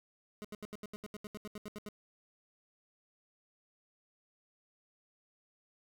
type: tone bursts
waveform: 25% pulse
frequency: 210 Hz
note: G#3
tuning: 19 cents sharp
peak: -38 dBFS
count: 15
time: 0.42-1.887 s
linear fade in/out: 0 ms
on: 25 ms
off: 78 ms
effects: none